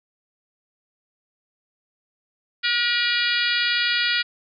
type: harmonic tone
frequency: 479.3 Hz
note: A#4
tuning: 48 cents sharp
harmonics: 3 / 4 / 5 / 6 / 7 / 8 / 9 / 10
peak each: -25 / -26 / -27 / -28 / -28 / -29 / -30 / -30 dBFS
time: 2.63-4.23 s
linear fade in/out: 20 ms
effects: none